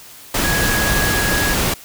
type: tone in noise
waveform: sine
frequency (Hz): 1661.2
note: G#6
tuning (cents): 0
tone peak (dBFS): -20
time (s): 0.44-1.54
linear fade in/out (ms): 5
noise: pink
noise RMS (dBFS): -18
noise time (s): 0.34-1.74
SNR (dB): -5
effects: white hiss -40 dBFS RMS until 1.84 s